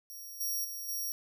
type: tone with level steps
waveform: 5% pulse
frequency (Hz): 5650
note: F8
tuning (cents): +19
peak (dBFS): -38 / -26 / -33 / -28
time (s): 0.1-1.12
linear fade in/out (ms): 0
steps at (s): 0.4 / 0.64 / 0.88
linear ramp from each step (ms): 10
effects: none